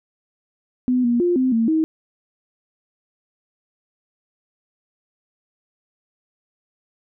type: tone with pitch steps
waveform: sine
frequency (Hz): 251.3 / 238.8 / 351.6 / 258.2 / 227.2 / 317.2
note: B3 / A#3 / F4 / C4 / A#3 / D#4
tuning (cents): +30 / +42 / +12 / -23 / -44 / +33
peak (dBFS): -15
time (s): 0.88-1.84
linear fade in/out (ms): 0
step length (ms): 160
effects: none